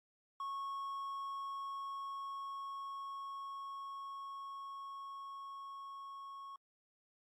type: tone with level ramp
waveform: triangle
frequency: 1100 Hz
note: C#6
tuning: 14 cents flat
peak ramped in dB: -37 to -45 dBFS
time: 0.4-6.56 s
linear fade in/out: 2 ms
effects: AAC 64 kbps